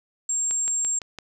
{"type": "tone", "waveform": "sine", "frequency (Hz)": 7459, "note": "A#8", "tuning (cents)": 0, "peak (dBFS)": -22, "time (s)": [0.29, 0.99], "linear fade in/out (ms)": 5}
{"type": "click train", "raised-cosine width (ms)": 0.2, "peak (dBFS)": -19, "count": 5, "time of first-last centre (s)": [0.51, 1.187], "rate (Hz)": 5.91}
{"effects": []}